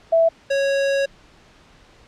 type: tone pair in turn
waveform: sine / square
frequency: 659.3 / 552.2 Hz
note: E5 / C#5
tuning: 0 / -7 cents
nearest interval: minor third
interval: 307 cents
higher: first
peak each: -12 / -18 dBFS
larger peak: first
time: 0.12-0.29 / 0.5-1.06 s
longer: second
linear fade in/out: 10 ms
effects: pink hiss -51 dBFS RMS until 2.07 s + low-pass 5000 Hz 12 dB/octave